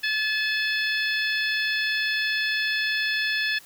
harmonic tone, 863 Hz, A5, 34 cents flat, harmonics 2 / 3 / 4 / 5 / 6, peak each -25 / -29 / -31 / -33 / -35 dBFS, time 0.03-3.59 s, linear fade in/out 10 ms, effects white hiss -50 dBFS RMS until 3.65 s

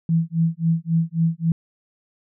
sine tone with tremolo, 164.81 Hz, E3, in tune, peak -14 dBFS, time 0.09-1.52 s, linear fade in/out 2 ms, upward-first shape sine, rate 3.7 Hz, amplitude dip 100%, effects none

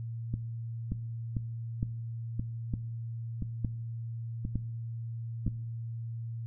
two click trains, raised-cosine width 5 ms, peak -18 / -20 dBFS, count 6 / 6, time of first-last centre 0.92-5.465 / 0.34-5.479 s, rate 1.1 / 0.973 Hz, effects noise-tail reverb RT60 0.9 s tail -18 dB re dry + added 115 Hz sine -35 dBFS peak until 6.46 s

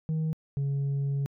sine tone pair in turn, 158.1 / 139.48 Hz, D#3 / C#3, +28 / +11 cents, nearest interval major second, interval 217 cents, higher first, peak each -23 dBFS, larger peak neither, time 0.09-0.33 / 0.57-1.26 s, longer second, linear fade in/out 0 ms, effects tanh soft clip ceiling -25 dBFS

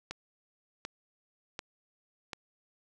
click train, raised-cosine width 0.2 ms, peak -20 dBFS, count 4, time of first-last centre 0.11-2.332 s, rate 1.35 Hz, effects none

